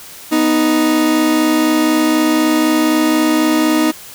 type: tone pair together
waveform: 40% pulse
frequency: 247.1 / 311.1 Hz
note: B3 / D#4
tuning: +1 / 0 cents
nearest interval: major third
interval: 399 cents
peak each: -17 / -11 dBFS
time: 0.31-3.92 s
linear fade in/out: 20 ms
effects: white hiss -35 dBFS RMS until 4.14 s